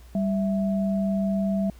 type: tone pair together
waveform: sine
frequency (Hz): 196.3 / 659.3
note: G3 / E5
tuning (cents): +3 / 0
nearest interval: octave + major sixth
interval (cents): 2097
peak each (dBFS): -22 / -30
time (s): 0.15-1.7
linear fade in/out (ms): 2
effects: added 60 Hz sine -45 dBFS peak until 1.79 s + pink hiss -56 dBFS RMS until 1.79 s